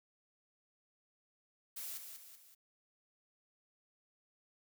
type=noise with echo; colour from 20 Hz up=blue; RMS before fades=-44 dBFS; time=1.76-1.98 s; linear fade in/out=10 ms; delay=190 ms; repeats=3; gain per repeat=-6 dB; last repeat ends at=2.55 s; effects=none